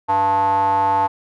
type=tone with band-pass filter; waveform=square; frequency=97.7 Hz; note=G2; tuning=5 cents flat; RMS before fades=-17 dBFS; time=0.08-1.08 s; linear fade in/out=20 ms; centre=900 Hz; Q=9.7; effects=none